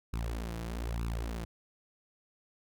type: tone with flanger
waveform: sawtooth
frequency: 57.2 Hz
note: A#1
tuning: 32 cents flat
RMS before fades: -36 dBFS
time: 0.13-1.45 s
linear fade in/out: 5 ms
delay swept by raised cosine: 0.75 to 6.15 ms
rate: 1.1 Hz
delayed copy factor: +0.95
effects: none